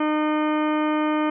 harmonic tone, 305.1 Hz, D#4, 34 cents flat, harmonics 1 / 2 / 3 / 4 / 5 / 6 / 7 / 8 / 10, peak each -21 / -28 / -29 / -29 / -37 / -39 / -38 / -39 / -42 dBFS, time 0-1.3 s, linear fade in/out 5 ms, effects none

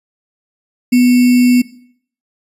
sine tone with sample-and-hold, 246.9 Hz, B3, in tune, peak -6 dBFS, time 0.92-1.62 s, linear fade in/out 10 ms, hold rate 2450 Hz, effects noise-tail reverb RT60 0.6 s tail -18 dB re dry + resampled to 32000 Hz

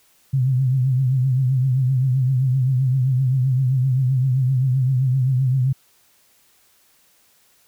sine tone with vibrato, 130 Hz, C3, 11 cents flat, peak -15 dBFS, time 0.33-5.73 s, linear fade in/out 10 ms, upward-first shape triangle, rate 7.7 Hz, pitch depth 97 cents each way, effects white hiss -58 dBFS RMS until 7.67 s

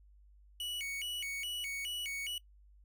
45% pulse tone with vibrato, 2560 Hz, D#7, 49 cents sharp, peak -37 dBFS, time 0.6-2.38 s, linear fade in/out 2 ms, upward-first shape square, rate 2.4 Hz, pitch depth 240 cents each way, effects noise-tail reverb RT60 0.1 s tail -21 dB re dry + added 50 Hz sine -58 dBFS peak until 2.84 s

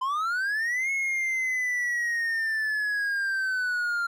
triangle linear two-way sweep, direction up then down, 1012 to 2185 to 1384 Hz, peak -23 dBFS, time 0.01-4.07 s, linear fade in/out 10 ms, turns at 0.91 s, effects none

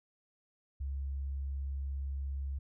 sine tone, 68.6 Hz, C#2, 17 cents flat, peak -34 dBFS, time 0.8-2.59 s, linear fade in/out 10 ms, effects none

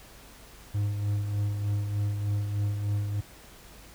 triangle tone with tremolo, 102.7 Hz, G#2, 19 cents flat, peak -22 dBFS, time 0.74-3.21 s, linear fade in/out 10 ms, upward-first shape sine, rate 3.3 Hz, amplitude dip 45%, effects added 50 Hz sine -54 dBFS peak until 3.94 s + pink hiss -51 dBFS RMS until 3.94 s

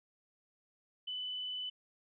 sine tone with vibrato, 3000 Hz, F#7, 23 cents sharp, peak -37 dBFS, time 1.07-1.7 s, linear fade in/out 10 ms, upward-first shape sine, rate 20 Hz, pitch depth 12 cents each way, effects none

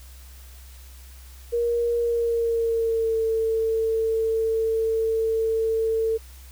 sine tone with pitch glide, 471.8 to 447.6 Hz, A#4 to A4, +21 to +30 cents, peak -20 dBFS, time 1.52-6.18 s, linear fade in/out 20 ms, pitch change -91 cents, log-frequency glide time 1.99-3.24 s, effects added 64 Hz sine -42 dBFS peak until 6.51 s + white hiss -51 dBFS RMS until 6.51 s

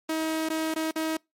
sawtooth tone with dropouts, 318.1 Hz, D#4, 38 cents sharp, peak -22 dBFS, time 0.09-1.17 s, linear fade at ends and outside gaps 5 ms, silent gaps 0.489-0.5 / 0.741-0.76 / 0.912-0.958 s, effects noise-tail reverb RT60 0.2 s tail -25 dB re dry + MP3 64 kbps

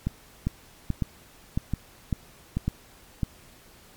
two click trains, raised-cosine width 5 ms, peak -12 / -13 dBFS, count 6 / 4, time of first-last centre 0.47-3.232 / 0.07-2.57 s, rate 1.81 / 1.2 Hz, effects pink hiss -53 dBFS RMS until 3.96 s + MP3 96 kbps

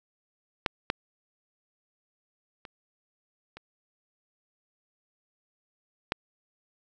clicks, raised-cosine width 0.3 ms, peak -8 / -9 / -26 / -27 / -10 dBFS, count 5, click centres 0.662 / 0.901 / 2.652 / 3.57 / 6.121 s, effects none

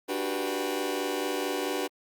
sawtooth chord, G major seventh, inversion second, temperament just, 294 / 367.5 / 392 / 490 Hz, D4 / F#4 / G4 / B4, +2 / -12 / 0 / -14 cents, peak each -30 dBFS, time 0.08-1.88 s, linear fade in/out 20 ms, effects Opus 32 kbps

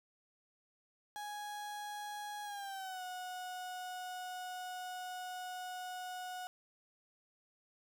35% pulse tone with pitch glide, 830.6 to 731.5 Hz, G#5 to F#5, 0 to -20 cents, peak -40 dBFS, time 1.16-6.47 s, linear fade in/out 0 ms, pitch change -220 cents, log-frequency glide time 2.44-3.03 s, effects none

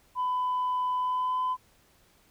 sine tone with pitch glide, 1002 to 1013.6 Hz, B5 to B5, +25 to +45 cents, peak -24 dBFS, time 0.15-1.57 s, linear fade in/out 50 ms, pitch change +20 cents, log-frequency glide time 0.96-1.4 s, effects tanh soft clip ceiling -23 dBFS + pink hiss -63 dBFS RMS until 2.3 s

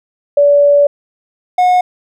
sine / triangle tone pair in turn, 575 / 726 Hz, D5 / F#5, -37 / -33 cents, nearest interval major third, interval 404 cents, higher second, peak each -5 dBFS, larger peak neither, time 0.37-0.87 / 1.58-1.81 s, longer first, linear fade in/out 5 ms, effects none

